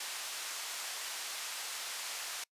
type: band-pass noise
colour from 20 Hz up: white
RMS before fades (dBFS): -41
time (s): 0-2.44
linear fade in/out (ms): 5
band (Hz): 740 to 7800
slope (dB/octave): 12
effects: noise-tail reverb RT60 0.1 s tail -26 dB re dry + resampled to 32000 Hz